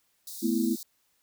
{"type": "high-pass noise", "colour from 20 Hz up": "white", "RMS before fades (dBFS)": -41, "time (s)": [0.27, 0.83], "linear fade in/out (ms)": 2, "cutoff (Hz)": 3700, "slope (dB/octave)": 96}
{"type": "chord", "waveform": "sine", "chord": "A suspended second", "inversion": "none", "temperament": "equal", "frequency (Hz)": [220, 246.9, 329.6], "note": ["A3", "B3", "E4"], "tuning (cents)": [0, 0, 0], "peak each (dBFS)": -28, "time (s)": [0.42, 0.76], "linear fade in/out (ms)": 20}
{"effects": ["white hiss -71 dBFS RMS until 1.22 s"]}